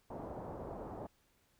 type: low-pass noise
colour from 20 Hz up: white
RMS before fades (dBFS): -45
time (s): 0.1-1.07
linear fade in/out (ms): 5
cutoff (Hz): 810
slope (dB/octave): 24
effects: pink hiss -73 dBFS RMS until 1.59 s